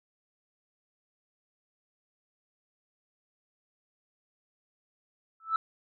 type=tone with exponential growth; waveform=sine; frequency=1316 Hz; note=E6; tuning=3 cents flat; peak=-19 dBFS; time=5.4-5.56 s; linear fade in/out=2 ms; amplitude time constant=33 ms; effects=tanh soft clip ceiling -19 dBFS